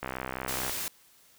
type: click train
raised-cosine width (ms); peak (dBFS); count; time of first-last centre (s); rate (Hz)
0.5; -18; 44; 0.03-0.696; 64.6
type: noise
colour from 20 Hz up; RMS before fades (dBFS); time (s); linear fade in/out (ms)
white; -34; 0.48-0.88; 0
effects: white hiss -60 dBFS RMS until 1.38 s